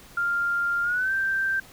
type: tone with pitch glide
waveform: sine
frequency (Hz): 1396.9 to 1568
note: F6 to G6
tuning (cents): 0 to 0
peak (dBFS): -22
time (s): 0.17-1.6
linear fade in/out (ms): 5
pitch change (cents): +200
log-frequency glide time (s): 0.83-1.12
effects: pink hiss -49 dBFS RMS until 1.72 s